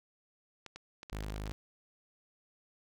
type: clicks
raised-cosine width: 0.2 ms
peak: -28 dBFS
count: 11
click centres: 0.663 / 0.76 / 1.031 / 1.098 / 1.168 / 1.206 / 1.237 / 1.298 / 1.362 / 1.467 / 1.511 s
type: tone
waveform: sawtooth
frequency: 51.91 Hz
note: G#1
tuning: in tune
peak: -34 dBFS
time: 1.12-1.52 s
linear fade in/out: 0 ms
effects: none